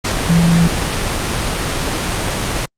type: tone in noise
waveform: sine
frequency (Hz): 168.9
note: E3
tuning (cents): +42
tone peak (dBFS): -9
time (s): 0.29-0.68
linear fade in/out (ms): 10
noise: pink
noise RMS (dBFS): -18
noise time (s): 0.04-2.66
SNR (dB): +6
effects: low-pass 9000 Hz 12 dB/octave + Opus 48 kbps